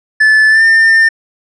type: tone with pitch glide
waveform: triangle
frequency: 1741 to 1802.4 Hz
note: A6 to A6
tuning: -19 to +41 cents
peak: -3 dBFS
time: 0.2-1.09 s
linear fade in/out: 10 ms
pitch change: +60 cents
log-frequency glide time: 0.49-0.64 s
effects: resampled to 22050 Hz